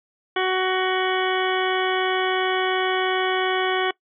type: harmonic tone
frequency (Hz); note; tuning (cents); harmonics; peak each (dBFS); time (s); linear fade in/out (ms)
373.1; F#4; +14; 1 / 2 / 3 / 4 / 5 / 6 / 8 / 9; -23 / -26 / -28 / -29 / -30 / -31 / -32 / -33; 0.36-3.91; 5
effects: noise-tail reverb RT60 0.1 s tail -21 dB re dry